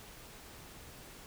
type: silence
effects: pink hiss -52 dBFS RMS until 1.26 s